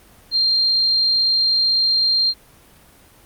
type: tone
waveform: sine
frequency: 4186 Hz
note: C8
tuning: in tune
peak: -14 dBFS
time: 0.31-2.34 s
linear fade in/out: 50 ms
effects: pink hiss -49 dBFS RMS until 3.25 s + Opus 32 kbps